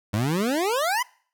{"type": "exponential sweep", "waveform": "25% pulse", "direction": "up", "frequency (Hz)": [98, 1046.5], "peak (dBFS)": -18, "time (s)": [0.13, 1.03], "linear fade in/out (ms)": 10, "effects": ["noise-tail reverb RT60 0.5 s tail -24 dB re dry"]}